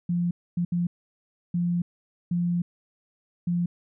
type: tone bursts at uneven times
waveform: sine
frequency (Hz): 174.1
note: F3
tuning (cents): -5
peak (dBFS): -22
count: 6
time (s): 0.09-0.31 / 0.57-0.65 / 0.72-0.87 / 1.54-1.82 / 2.31-2.62 / 3.47-3.66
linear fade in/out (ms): 5
effects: none